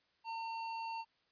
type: tone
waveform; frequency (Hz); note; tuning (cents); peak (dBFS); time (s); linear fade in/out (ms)
square; 908; A#5; -46; -40; 0.24-1.05; 50
effects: white hiss -75 dBFS RMS until 1.31 s + resampled to 11025 Hz